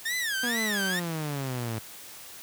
sawtooth tone with vibrato, 1760 Hz, A6, in tune, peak -24 dBFS, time 0.05-1 s, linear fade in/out 10 ms, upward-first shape sine, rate 2.2 Hz, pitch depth 230 cents each way
sawtooth exponential sweep, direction down, 247.6 to 108.8 Hz, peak -26 dBFS, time 0.43-1.79 s, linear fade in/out 5 ms
effects white hiss -45 dBFS RMS until 2.42 s + high-pass 60 Hz 12 dB/octave

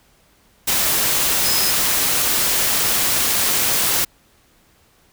sine tone in noise, 5090 Hz, D#8, 39 cents sharp, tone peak -22 dBFS, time 1.44-1.71 s, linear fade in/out 10 ms, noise white, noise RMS -18 dBFS, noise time 0.67-4.05 s, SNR -7 dB, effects pink hiss -56 dBFS RMS until 5.12 s

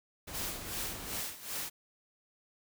pink noise, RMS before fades -44 dBFS, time 0.27-1.21 s, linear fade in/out 10 ms
white noise with tremolo, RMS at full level -37 dBFS, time 0.33-1.7 s, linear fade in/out 20 ms, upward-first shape sine, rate 2.6 Hz, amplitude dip 80%
effects none

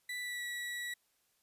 35% pulse tone with pitch glide, 1975.5 to 1939.3 Hz, B6 to B6, 0 to -32 cents, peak -36 dBFS, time 0.09-0.94 s, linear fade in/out 5 ms, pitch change -32 cents, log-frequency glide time 0.2-0.44 s, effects white hiss -75 dBFS RMS until 1.42 s + resampled to 32000 Hz

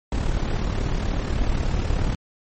brown noise with amplitude modulation, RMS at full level -20 dBFS, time 0.12-2.15 s, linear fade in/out 2 ms, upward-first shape sine, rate 36.5 Hz, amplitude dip 55%, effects MP3 32 kbps

